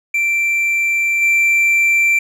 triangle tone with level steps, 2349 Hz, D7, in tune, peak -12 / -9 dBFS, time 0.14-2.19 s, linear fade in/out 5 ms, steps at 1.21 s, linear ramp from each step 20 ms, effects none

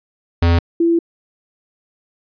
square / sine tone pair in turn, 85 / 336.3 Hz, F2 / E4, -46 / +35 cents, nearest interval 2 octaves, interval 2381 cents, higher second, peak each -11 dBFS, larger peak neither, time 0.42-0.59 / 0.8-0.99 s, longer second, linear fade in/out 5 ms, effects resampled to 11025 Hz

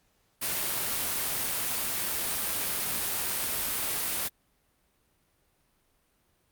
white noise, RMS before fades -30 dBFS, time 0.41-4.29 s, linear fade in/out 20 ms, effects pink hiss -70 dBFS RMS until 6.51 s + Opus 48 kbps

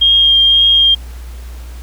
sine tone with vibrato, 3223 Hz, G7, 47 cents sharp, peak -6 dBFS, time 0.01-0.95 s, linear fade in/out 10 ms, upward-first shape triangle, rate 1.9 Hz, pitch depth 14 cents each way, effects added 60 Hz sine -26 dBFS peak until 1.82 s + pink hiss -41 dBFS RMS until 1.82 s

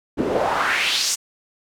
pink noise with band-pass filter sweep, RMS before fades -21 dBFS, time 0.17-1.16 s, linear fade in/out 20 ms, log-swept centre 290 to 7400 Hz, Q 2.5, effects none

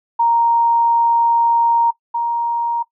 sine tone pair in turn, 932.3 / 937.7 Hz, A#5 / A#5, 0 / +10 cents, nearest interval unison, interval 10 cents, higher second, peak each -11 / -16 dBFS, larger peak first, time 0.19-1.91 / 2.14-2.83 s, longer first, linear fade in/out 10 ms, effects noise-tail reverb RT60 0.1 s tail -20 dB re dry

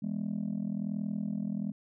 sine chord, E major, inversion none, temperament just, 164.81 / 206 / 247.2 Hz, E3 / G#3 / B3, 0 / -14 / +2 cents, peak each -37 / -31 / -37 dBFS, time 0.02-1.72 s, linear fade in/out 10 ms, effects tanh soft clip ceiling -26 dBFS

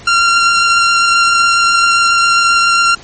sawtooth tone with vibrato, 1379 Hz, F6, 22 cents flat, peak -4 dBFS, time 0.07-2.95 s, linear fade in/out 5 ms, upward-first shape sine, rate 7.4 Hz, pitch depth 8 cents each way, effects pink hiss -36 dBFS RMS until 3.03 s + MP3 32 kbps

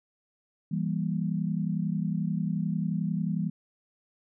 sine chord, E diminished, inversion none, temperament equal with one note detuned, 164.81 / 196 / 235.5 Hz, E3 / G3 / Bb3, 0 / 0 / +18 cents, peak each -29 / -30 / -35 dBFS, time 0.71-3.5 s, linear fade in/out 10 ms, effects none

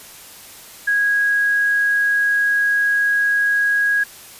sine tone, 1650 Hz, G#6, 12 cents flat, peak -14 dBFS, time 0.87-4.04 s, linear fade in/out 10 ms, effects white hiss -40 dBFS RMS until 4.39 s + resampled to 32000 Hz

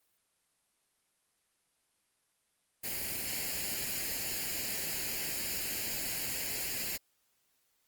white noise with comb filter, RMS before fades -36 dBFS, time 2.83-6.98 s, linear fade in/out 20 ms, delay 0.42 ms, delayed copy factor +0.65, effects white hiss -75 dBFS RMS until 7.87 s + Opus 32 kbps

